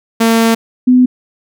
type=tone pair in turn; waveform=sawtooth / sine; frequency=227.2 / 251.4 Hz; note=A#3 / B3; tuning=-44 / +31 cents; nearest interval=major second; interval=175 cents; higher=second; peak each=-4 dBFS; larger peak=neither; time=0.2-0.55 / 0.87-1.06 s; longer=first; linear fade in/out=10 ms; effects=none